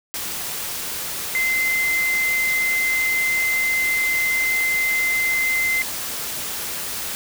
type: tone in noise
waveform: sine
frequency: 2071 Hz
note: C7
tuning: 18 cents flat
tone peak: -18 dBFS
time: 1.35-5.82 s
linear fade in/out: 0 ms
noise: white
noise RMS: -28 dBFS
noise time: 0.14-7.15 s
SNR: +7 dB
effects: none